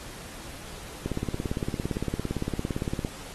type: click train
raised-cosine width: 3 ms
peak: -15 dBFS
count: 36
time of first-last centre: 1.06-3.049 s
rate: 17.6 Hz
effects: pink hiss -43 dBFS RMS until 3.34 s + AAC 32 kbps